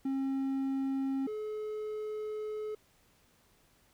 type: tone pair in turn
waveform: triangle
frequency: 269.5 / 427.8 Hz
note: C#4 / A4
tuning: -49 / -49 cents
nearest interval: minor sixth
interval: 800 cents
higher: second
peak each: -28 / -33 dBFS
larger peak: first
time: 0.05-1.27 / 1.27-2.75 s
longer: second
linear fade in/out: 5 ms
effects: pink hiss -67 dBFS RMS until 3.93 s